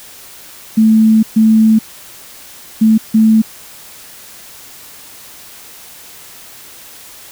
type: tone bursts at uneven times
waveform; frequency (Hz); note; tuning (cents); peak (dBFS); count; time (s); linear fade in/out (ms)
sine; 220; A3; 0; -5; 4; 0.77-1.23 / 1.36-1.79 / 2.81-2.98 / 3.14-3.42; 10
effects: white hiss -36 dBFS RMS until 7.31 s